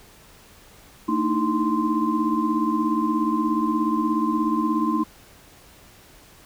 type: tone cluster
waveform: sine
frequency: 226 / 302.4 / 319.2 / 1042 Hz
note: A3 / D#4 / D#4 / C6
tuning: +47 / -49 / +44 / -7 cents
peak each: -25 dBFS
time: 1.08-5.04 s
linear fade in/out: 10 ms
effects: pink hiss -50 dBFS RMS until 6.45 s